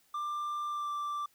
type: tone with pitch glide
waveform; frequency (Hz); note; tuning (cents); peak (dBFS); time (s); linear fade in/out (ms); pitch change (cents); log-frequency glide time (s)
triangle; 1187 to 1174; D6 to D6; +18 to -1; -31; 0.14-1.26; 5; -19; 0.68-0.91
effects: white hiss -68 dBFS RMS until 1.34 s